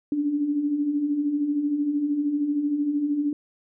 sine beating tone pair, 280 / 293 Hz, C#4 / D4, +18 / -4 cents, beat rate 13 Hz, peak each -31 / -22 dBFS, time 0.12-3.33 s, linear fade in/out 2 ms, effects none

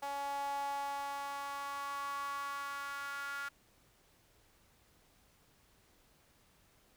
sawtooth tone with high-pass filter sweep, 280.8 Hz, C#4, 22 cents sharp, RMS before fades -40 dBFS, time 0.02-3.49 s, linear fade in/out 10 ms, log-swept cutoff 760 to 1400 Hz, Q 6.2, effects pink hiss -68 dBFS RMS until 6.96 s

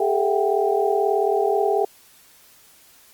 sine tone cluster, 400.7 / 439.2 / 664 / 747 / 791 Hz, G4 / A4 / E5 / F#5 / G5, +38 / -3 / +12 / +16 / +15 cents, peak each -21 / -23 / -26 / -28 / -24 dBFS, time 0-1.85 s, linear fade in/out 5 ms, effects white hiss -52 dBFS RMS until 3.13 s + Opus 32 kbps

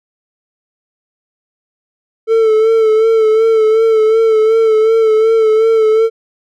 triangle tone with vibrato, 442.7 Hz, A4, 11 cents sharp, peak -5 dBFS, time 2.27-6.1 s, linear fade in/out 50 ms, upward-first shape sine, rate 2.7 Hz, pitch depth 37 cents each way, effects none

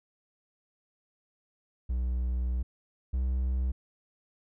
triangle tone pair in turn, 61.74 / 63.81 Hz, B1 / C2, 0 / -43 cents, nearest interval minor second, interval 57 cents, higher second, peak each -25 / -24 dBFS, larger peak second, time 1.89-2.63 / 3.13-3.72 s, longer first, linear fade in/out 10 ms, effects none

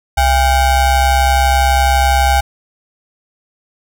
square ring-modulated tone, 370 Hz, F#4, in tune, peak -7 dBFS, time 0.17-2.41 s, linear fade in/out 10 ms, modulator 436 Hz, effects none

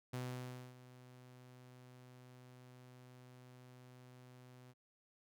sawtooth tone with ADSR envelope, 125.9 Hz, B2, 34 cents sharp, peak -36 dBFS, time 0.13-4.74 s, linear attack 8 ms, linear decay 600 ms, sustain -17 dB, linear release 37 ms, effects none

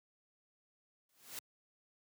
white noise with exponential growth, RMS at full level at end -41 dBFS, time 1.09-1.39 s, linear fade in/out 2 ms, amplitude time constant 65 ms, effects high-pass 100 Hz 12 dB/octave

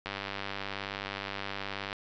click train, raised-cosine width 0.3 ms, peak -19 dBFS, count 186, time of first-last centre 0.06-1.929 s, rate 99 Hz, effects resampled to 16000 Hz

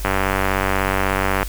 click train, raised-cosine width 0.5 ms, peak -3 dBFS, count 134, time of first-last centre 0.05-1.43 s, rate 96.4 Hz, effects added 50 Hz sine -25 dBFS peak until 1.48 s + white hiss -36 dBFS RMS until 1.48 s

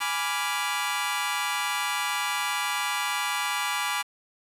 20% pulse chord, G# diminished seventh, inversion none, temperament equal with one note detuned, 830.6 / 987.8 / 1170.6 / 1396.9 Hz, G#5 / B5 / D6 / F6, 0 / 0 / -6 / 0 cents, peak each -27 / -26 / -26 / -29 dBFS, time 0-4.03 s, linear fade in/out 20 ms, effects resampled to 32000 Hz + 8-bit

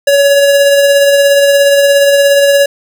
square tone with tremolo, 563 Hz, C#5, 27 cents sharp, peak -4 dBFS, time 0.07-2.66 s, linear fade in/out 5 ms, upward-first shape triangle, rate 17 Hz, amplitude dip 35%, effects none

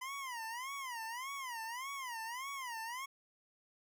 25% pulse tone with vibrato, 999 Hz, B5, 20 cents sharp, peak -37 dBFS, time 0.01-3.06 s, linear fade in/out 10 ms, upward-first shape sine, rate 1.7 Hz, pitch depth 200 cents each way, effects none

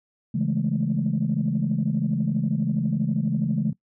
sine chord, A major seventh, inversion first, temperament equal, 138.59 / 164.81 / 207.7 / 220 Hz, C#3 / E3 / G#3 / A3, 0 / 0 / 0 / 0 cents, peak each -26 dBFS, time 0.34-3.73 s, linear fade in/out 10 ms, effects noise-tail reverb RT60 0.1 s tail -21 dB re dry + tanh soft clip ceiling -13 dBFS

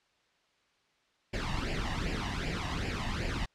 pink noise with flanger, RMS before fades -33 dBFS, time 1.33-3.46 s, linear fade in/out 10 ms, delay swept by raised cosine 0.4 to 1.09 ms, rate 2.6 Hz, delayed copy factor +0.7, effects white hiss -70 dBFS RMS until 3.54 s + low-pass 4000 Hz 12 dB/octave

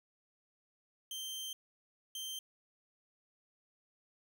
sawtooth tone bursts at uneven times, 3136 Hz, G7, in tune, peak -37 dBFS, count 2, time 1.11-1.53 / 2.15-2.39 s, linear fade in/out 2 ms, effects none

